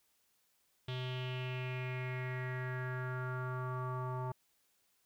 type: tone with low-pass filter sweep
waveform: square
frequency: 127.4 Hz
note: C3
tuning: 46 cents flat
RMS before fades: -39 dBFS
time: 0.88-4.32 s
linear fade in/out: 5 ms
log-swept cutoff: 3400 to 980 Hz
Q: 5.1
effects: white hiss -75 dBFS RMS until 5.05 s